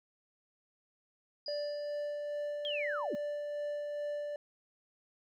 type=tone with exponential decay; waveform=sine; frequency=4894 Hz; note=D#8; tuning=29 cents flat; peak=-39 dBFS; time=1.46-2.48 s; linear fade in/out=2 ms; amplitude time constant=220 ms
type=tone with tremolo; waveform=triangle; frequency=587 Hz; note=D5; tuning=1 cent flat; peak=-32 dBFS; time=1.48-4.36 s; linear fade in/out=2 ms; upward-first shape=sine; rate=2.4 Hz; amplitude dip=25%
type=linear sweep; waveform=sine; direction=down; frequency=3304 to 185 Hz; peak=-35 dBFS; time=2.65-3.15 s; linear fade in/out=0 ms
effects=none